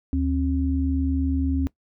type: tone pair together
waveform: sine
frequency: 75.71 / 268.1 Hz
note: D#2 / C4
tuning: -47 / +42 cents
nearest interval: octave + minor seventh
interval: 2189 cents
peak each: -23 dBFS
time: 0.13-1.67 s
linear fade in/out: 0 ms
effects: noise-tail reverb RT60 0.1 s tail -20 dB re dry